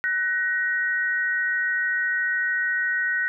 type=tone pair together; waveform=sine; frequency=1497.7 / 1887 Hz; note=F#6 / A#6; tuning=+21 / +21 cents; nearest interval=major third; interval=400 cents; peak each=-24 dBFS; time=0.04-3.28 s; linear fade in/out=0 ms; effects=none